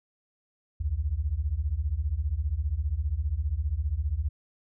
sine beating tone pair, 65.4 / 80.4 Hz, C2 / E2, 0 / -43 cents, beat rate 15 Hz, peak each -29 / -28 dBFS, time 0.8-4.29 s, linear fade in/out 10 ms, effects none

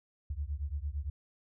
sine beating tone pair, 68.5 / 77.3 Hz, C#2 / D#2, -20 / -11 cents, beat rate 8.8 Hz, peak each -36 / -37 dBFS, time 0.3-1.1 s, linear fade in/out 5 ms, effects none

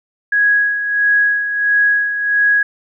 sine tone with tremolo, 1661.2 Hz, G#6, in tune, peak -9 dBFS, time 0.32-2.63 s, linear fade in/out 5 ms, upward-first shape sine, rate 1.5 Hz, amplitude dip 60%, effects none

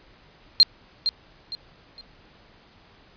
sine tone with echo, 4186 Hz, C8, in tune, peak -9 dBFS, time 0.6-0.63 s, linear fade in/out 0 ms, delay 460 ms, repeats 3, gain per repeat -10 dB, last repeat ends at 2.01 s, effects pink hiss -54 dBFS RMS until 3.16 s + resampled to 11025 Hz

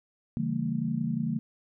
sine chord, C# diminished seventh, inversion none, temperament equal with one note detuned, 138.59 / 164.81 / 196 / 227.1 Hz, C#3 / E3 / G3 / Bb3, 0 / 0 / 0 / -45 cents, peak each -34 / -32 / -35 / -30 dBFS, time 0.37-1.39 s, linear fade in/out 0 ms, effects none

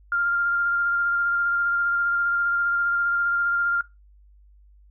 sine tone with vibrato, 1396.9 Hz, F6, in tune, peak -20 dBFS, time 0.12-3.81 s, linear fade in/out 2 ms, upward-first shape square, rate 15 Hz, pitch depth 10 cents each way, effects noise-tail reverb RT60 0.2 s tail -18 dB re dry + added 50 Hz sine -50 dBFS peak until 4.9 s

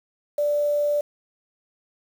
sine tone with quantisation, 586 Hz, D5, 4 cents flat, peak -19 dBFS, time 0.38-1.01 s, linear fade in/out 5 ms, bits 7, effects none

